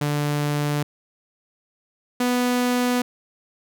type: tone pair in turn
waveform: sawtooth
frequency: 146.83 / 246.9 Hz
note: D3 / B3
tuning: 0 / 0 cents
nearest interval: major sixth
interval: 900 cents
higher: second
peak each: -17 / -15 dBFS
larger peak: second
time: 0.01-0.83 / 2.2-3.02 s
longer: neither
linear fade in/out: 5 ms
effects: none